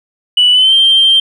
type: tone with pitch glide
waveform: sine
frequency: 2960 to 3154 Hz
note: F#7 to G7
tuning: 0 to +10 cents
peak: -4 dBFS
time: 0.37-1.2 s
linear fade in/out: 5 ms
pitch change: +110 cents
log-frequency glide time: 0.52-0.75 s
effects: tanh soft clip ceiling -1 dBFS